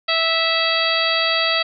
harmonic tone with a mistuned harmonic, 656 Hz, E5, 9 cents flat, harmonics 1 / 2 / 3 / 4 / 5 / 6 / 7, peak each -24 / -24 / -24 / -24 / -24 / -24 / -24 dBFS, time 0.08-1.63 s, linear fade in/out 10 ms, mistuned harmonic 6, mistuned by -29 cents, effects none

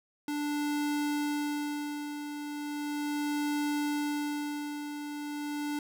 square tone with tremolo, 293.7 Hz, D4, in tune, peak -29 dBFS, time 0.28-5.79 s, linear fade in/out 2 ms, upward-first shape sine, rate 0.37 Hz, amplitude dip 60%, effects none

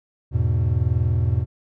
triangle chord, E major, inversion none, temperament equal, 82.41 / 103.83 / 123.47 Hz, E2 / G#2 / B2, 0 / 0 / 0 cents, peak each -20 dBFS, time 0.31-1.46 s, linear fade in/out 50 ms, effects none

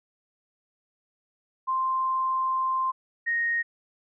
sine tone pair in turn, 1046.5 / 1864.7 Hz, C6 / A#6, 0 / 0 cents, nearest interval minor seventh, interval 1000 cents, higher second, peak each -23 dBFS, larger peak neither, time 1.67-2.92 / 3.26-3.63 s, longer first, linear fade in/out 20 ms, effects none

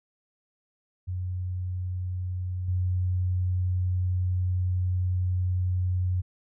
sine tone with level steps, 91.1 Hz, F#2, 26 cents flat, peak -28 / -23 dBFS, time 1.07-6.22 s, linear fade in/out 20 ms, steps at 2.68 s, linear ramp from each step 5 ms, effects none

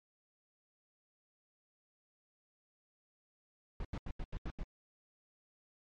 brown noise bursts, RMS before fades -39 dBFS, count 7, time 3.8-4.634 s, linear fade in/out 2 ms, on 48 ms, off 83 ms, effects low-pass 4000 Hz 12 dB/octave + MP3 48 kbps

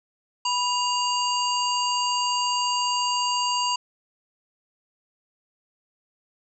harmonic tone with a mistuned harmonic, 940 Hz, A#5, 14 cents sharp, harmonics 1 / 3 / 5 / 7 / 8, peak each -24 / -28 / -29 / -35 / -35 dBFS, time 0.45-3.76 s, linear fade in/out 5 ms, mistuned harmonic 1, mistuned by +82 cents, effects none

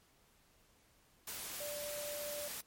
sine tone in noise, 587.3 Hz, D5, in tune, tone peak -42 dBFS, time 1.6-2.48 s, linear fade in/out 5 ms, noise white, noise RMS -44 dBFS, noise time 1.27-2.61 s, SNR -1 dB, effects pink hiss -69 dBFS RMS until 2.66 s + MP3 64 kbps

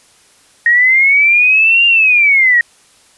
sine linear two-way sweep, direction up then down, 1864.7 to 2804 to 1864.7 Hz, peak -6 dBFS, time 0.66-2.61 s, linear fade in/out 2 ms, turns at 1.86 s, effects white hiss -48 dBFS RMS until 3.17 s + resampled to 24000 Hz

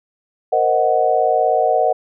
sine chord, C half-diminished seventh, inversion third, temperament equal, 466.2 / 523.3 / 622.3 / 740 Hz, Bb4 / C5 / Eb5 / Gb5, 0 / 0 / 0 / 0 cents, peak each -20 / -21 / -18 / -16 dBFS, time 0.52-1.93 s, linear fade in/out 10 ms, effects none

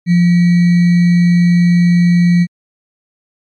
sine tone with sample-and-hold, 174.61 Hz, F3, in tune, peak -6 dBFS, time 0.06-2.47 s, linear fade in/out 50 ms, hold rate 2100 Hz, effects low-pass 4000 Hz 12 dB/octave + MP3 96 kbps

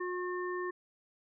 harmonic tone, 360 Hz, F#4, 47 cents flat, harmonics 1 / 3 / 5, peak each -35 / -40 / -42 dBFS, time 0-0.71 s, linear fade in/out 10 ms, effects none

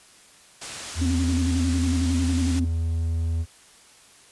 white low-pass noise, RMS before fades -37 dBFS, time 0.61-2.6 s, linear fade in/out 10 ms, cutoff 9100 Hz, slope 24 dB/octave
triangle tone, 82.3 Hz, E2, 2 cents flat, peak -20 dBFS, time 0.95-3.46 s, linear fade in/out 50 ms
sine tone with vibrato, 261.6 Hz, C4, in tune, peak -23 dBFS, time 1.01-2.65 s, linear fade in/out 10 ms, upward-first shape square, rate 11 Hz, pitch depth 54 cents each way
effects white hiss -52 dBFS RMS until 4.31 s + resampled to 24000 Hz

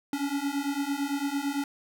square beating tone pair, 277.2 / 286.1 Hz, C#4 / D4, 0 / -45 cents, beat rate 8.9 Hz, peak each -32 / -31 dBFS, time 0.13-1.64 s, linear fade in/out 2 ms, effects none

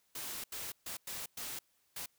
white noise bursts at uneven times, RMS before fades -42 dBFS, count 6, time 0.15-0.44 / 0.52-0.72 / 0.86-0.97 / 1.07-1.26 / 1.37-1.59 / 1.96-2.06 s, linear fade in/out 5 ms, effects white hiss -74 dBFS RMS until 2.18 s

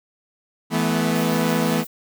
sawtooth chord, E suspended fourth, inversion none, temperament equal with one note detuned, 164.81 / 216.7 / 246.9 Hz, E3 / A3 / B3, 0 / -26 / 0 cents, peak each -19 dBFS, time 0.7-1.85 s, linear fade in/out 50 ms
violet noise with tremolo, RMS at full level -37 dBFS, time 1.15-1.87 s, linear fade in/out 5 ms, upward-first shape square, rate 5.9 Hz, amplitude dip 40%
effects none

